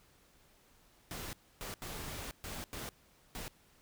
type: noise bursts at uneven times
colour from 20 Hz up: pink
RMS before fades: -43 dBFS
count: 6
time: 1.11-1.33 / 1.61-1.74 / 1.82-2.31 / 2.44-2.64 / 2.73-2.89 / 3.35-3.48 s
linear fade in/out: 0 ms
effects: pink hiss -66 dBFS RMS until 3.81 s